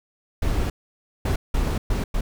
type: noise bursts at uneven times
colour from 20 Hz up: brown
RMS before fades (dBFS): -22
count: 5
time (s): 0.42-0.7 / 1.25-1.36 / 1.54-1.78 / 1.9-2.04 / 2.14-2.21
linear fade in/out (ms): 5
effects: none